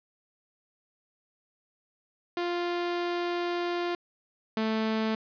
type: tone pair in turn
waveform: sawtooth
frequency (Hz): 349.2 / 220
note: F4 / A3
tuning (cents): 0 / 0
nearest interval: minor sixth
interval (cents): 800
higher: first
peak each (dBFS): -24 / -22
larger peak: second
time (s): 2.37-3.95 / 4.57-5.15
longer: first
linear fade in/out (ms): 2
effects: resampled to 11025 Hz + 9-bit